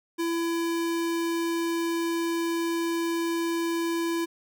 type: tone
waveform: square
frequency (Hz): 335.2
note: E4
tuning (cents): +29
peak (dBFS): -26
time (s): 0.18-4.26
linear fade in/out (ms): 20
effects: none